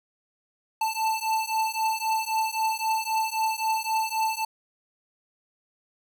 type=beating tone pair; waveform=square; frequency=881 / 884.8 Hz; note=A5 / A5; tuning=+2 / +9 cents; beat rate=3.8 Hz; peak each=-28 dBFS; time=0.81-4.45 s; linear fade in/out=5 ms; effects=9-bit